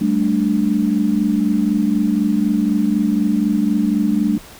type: chord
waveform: sine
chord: G suspended second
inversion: none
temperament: equal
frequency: 196 / 220 / 293.7 Hz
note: G3 / A3 / D4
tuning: 0 / 0 / 0 cents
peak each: -19 / -17 / -19 dBFS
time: 0.01-4.38 s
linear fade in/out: 5 ms
effects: pink hiss -40 dBFS RMS until 4.59 s